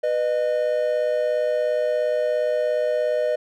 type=tone pair together; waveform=triangle; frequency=493.9 / 611 Hz; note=B4 / D#5; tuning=0 / -32 cents; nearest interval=major third; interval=368 cents; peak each=-22 / -19 dBFS; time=0.03-3.36 s; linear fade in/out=10 ms; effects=none